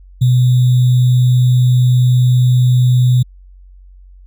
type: tone with sample-and-hold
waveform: sine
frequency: 125 Hz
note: B2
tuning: 21 cents sharp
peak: -7 dBFS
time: 0.21-3.23 s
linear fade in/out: 10 ms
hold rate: 3675 Hz
effects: added 46 Hz sine -37 dBFS peak until 4.26 s

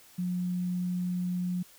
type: tone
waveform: sine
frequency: 179.5 Hz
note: F3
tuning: 48 cents sharp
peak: -28 dBFS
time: 0.18-1.63 s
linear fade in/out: 10 ms
effects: white hiss -56 dBFS RMS until 1.78 s

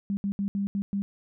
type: tone bursts at uneven times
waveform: sine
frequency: 199.2 Hz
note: G3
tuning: 28 cents sharp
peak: -25 dBFS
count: 6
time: 0.1-0.17 / 0.24-0.32 / 0.39-0.48 / 0.55-0.67 / 0.75-0.82 / 0.93-1.02 s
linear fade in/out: 0 ms
effects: none

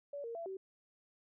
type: tone with pitch steps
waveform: sine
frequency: 571 / 463.6 / 672 / 382.5 Hz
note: D5 / A#4 / E5 / G4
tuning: -49 / -10 / +33 / -42 cents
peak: -40 dBFS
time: 0.13-0.57 s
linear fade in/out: 5 ms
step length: 110 ms
effects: none

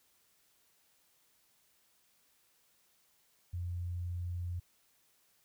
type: tone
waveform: sine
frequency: 87.9 Hz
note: F2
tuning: 12 cents sharp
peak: -35 dBFS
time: 3.53-4.6 s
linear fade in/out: 10 ms
effects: white hiss -71 dBFS RMS until 5.44 s

